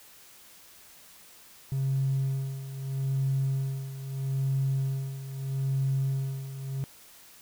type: tone with tremolo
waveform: triangle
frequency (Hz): 134.9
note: C#3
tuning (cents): -47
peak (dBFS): -20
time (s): 1.72-6.84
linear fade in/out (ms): 0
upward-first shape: sine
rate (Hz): 0.78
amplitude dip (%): 80
effects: tanh soft clip ceiling -21 dBFS + white hiss -53 dBFS RMS until 7.41 s